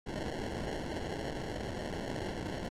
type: noise with sample-and-hold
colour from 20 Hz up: white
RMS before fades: -38 dBFS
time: 0.06-2.69 s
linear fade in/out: 10 ms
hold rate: 1225 Hz
effects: low-pass 7000 Hz 12 dB/octave + AAC 64 kbps